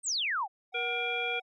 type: exponential sweep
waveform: sine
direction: down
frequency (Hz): 9000 to 715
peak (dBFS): -28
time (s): 0.03-0.48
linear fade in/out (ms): 50
type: tone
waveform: triangle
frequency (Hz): 748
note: F#5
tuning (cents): +19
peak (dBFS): -36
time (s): 0.72-1.42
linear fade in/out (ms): 50
type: harmonic tone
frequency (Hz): 475.5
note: A#4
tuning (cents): +34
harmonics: 1 / 3 / 5 / 7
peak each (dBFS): -37 / -38 / -32 / -38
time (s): 0.74-1.4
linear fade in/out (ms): 10
effects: none